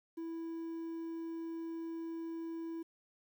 triangle tone with quantisation, 329.6 Hz, E4, in tune, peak -37 dBFS, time 0.17-2.83 s, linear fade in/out 10 ms, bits 11, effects none

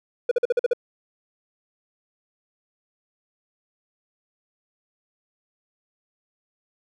triangle tone bursts, 485.2 Hz, B4, 31 cents flat, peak -14 dBFS, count 7, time 0.29-0.734 s, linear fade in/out 5 ms, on 24 ms, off 46 ms, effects none

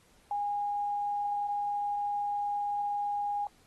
sine tone, 819 Hz, G#5, 24 cents flat, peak -29 dBFS, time 0.31-3.47 s, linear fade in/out 2 ms, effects pink hiss -64 dBFS RMS until 3.66 s + AAC 32 kbps

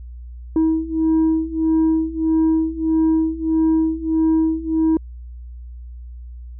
sine beating tone pair, 319.3 / 320.9 Hz, D#4 / E4, +45 / -46 cents, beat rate 1.6 Hz, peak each -17 / -15 dBFS, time 0.56-4.97 s, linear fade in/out 2 ms, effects tanh soft clip ceiling -12 dBFS + added 60 Hz sine -32 dBFS peak until 6.59 s

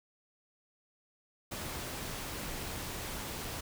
pink noise, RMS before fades -40 dBFS, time 1.51-3.61 s, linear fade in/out 10 ms, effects none

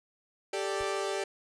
sawtooth chord, G suspended second, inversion none, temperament equal, 392 / 440 / 587.3 Hz, G4 / A4 / D5, 0 / 0 / 0 cents, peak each -29 / -33 / -32 dBFS, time 0.53-1.24 s, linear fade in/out 5 ms
brown noise with exponential decay, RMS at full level -43 dBFS, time 0.8-0.91 s, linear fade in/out 2 ms, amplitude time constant 23 ms
effects resampled to 22050 Hz

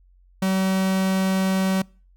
45% pulse tone, 190 Hz, F#3, 46 cents sharp, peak -19 dBFS, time 0.42-1.82 s, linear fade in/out 5 ms, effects noise-tail reverb RT60 0.4 s tail -26 dB re dry + added 45 Hz sine -52 dBFS peak until 2.16 s

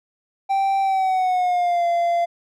triangle tone with pitch glide, 781 to 687.8 Hz, G5 to F5, -7 to -27 cents, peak -15 dBFS, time 0.49-2.26 s, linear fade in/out 20 ms, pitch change -220 cents, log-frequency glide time 0.81-1.86 s, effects none

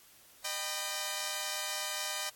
5% pulse chord, Eb augmented, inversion none, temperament equal with one note detuned, 610.2 / 784 / 987.8 Hz, Eb5 / G5 / B5, -34 / 0 / 0 cents, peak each -27 dBFS, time 0.44-2.3 s, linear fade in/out 10 ms, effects white hiss -59 dBFS RMS until 2.35 s + AAC 64 kbps

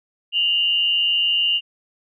sine tone pair together, 2813 / 2993 Hz, F7 / F#7, +12 / +19 cents, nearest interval minor second, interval 107 cents, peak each -17 / -23 dBFS, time 0.32-1.61 s, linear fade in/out 50 ms, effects none

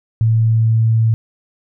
sine tone, 112.4 Hz, A2, 37 cents sharp, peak -10 dBFS, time 0.21-1.14 s, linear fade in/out 0 ms, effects none

